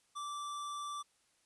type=tone; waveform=square; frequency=1168 Hz; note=D6; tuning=10 cents flat; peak=-40 dBFS; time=0.15-1.03 s; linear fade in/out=20 ms; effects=white hiss -73 dBFS RMS until 1.45 s + resampled to 24000 Hz